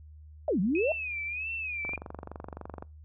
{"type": "exponential two-way sweep", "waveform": "sine", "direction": "down then up", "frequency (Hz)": [673, 170, 673], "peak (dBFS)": -24, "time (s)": [0.48, 0.92], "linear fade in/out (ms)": 2, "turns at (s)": 0.6}
{"type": "tone with vibrato", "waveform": "sine", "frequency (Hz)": 2500, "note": "D#7", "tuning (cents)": 8, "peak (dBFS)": -32, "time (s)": [0.75, 1.96], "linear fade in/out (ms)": 2, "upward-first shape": "sine", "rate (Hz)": 1.6, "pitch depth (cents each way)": 130}
{"type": "click train", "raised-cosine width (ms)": 1, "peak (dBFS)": -25, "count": 24, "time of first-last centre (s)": [1.85, 2.825], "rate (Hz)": 23.6}
{"effects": ["noise-tail reverb RT60 0.3 s tail -25 dB re dry", "added 76 Hz sine -47 dBFS peak until 3.04 s"]}